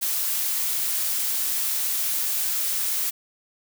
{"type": "noise", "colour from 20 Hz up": "blue", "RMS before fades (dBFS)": -25, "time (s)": [0.01, 3.11], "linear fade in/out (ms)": 20, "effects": []}